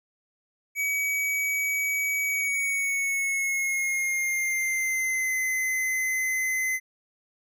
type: tone with pitch glide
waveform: square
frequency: 2270 to 2046 Hz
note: C#7 to C7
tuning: +41 to -39 cents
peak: -25 dBFS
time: 0.75-6.8 s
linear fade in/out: 50 ms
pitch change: -180 cents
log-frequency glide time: 2.24-5.34 s
effects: none